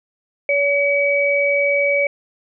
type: tone pair together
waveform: sine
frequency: 568 / 2275 Hz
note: C#5 / C#7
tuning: +42 / +44 cents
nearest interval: 2 octaves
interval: 2402 cents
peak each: -17 dBFS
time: 0.49-2.07 s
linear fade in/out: 2 ms
effects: none